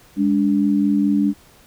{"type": "tone pair together", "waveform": "sine", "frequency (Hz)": [204.7, 289.5], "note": ["G#3", "D4"], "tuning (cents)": [-25, -25], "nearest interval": "tritone", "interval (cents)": 600, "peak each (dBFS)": -17, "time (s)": [0.16, 1.34], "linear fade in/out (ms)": 50, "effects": ["pink hiss -50 dBFS RMS until 1.66 s"]}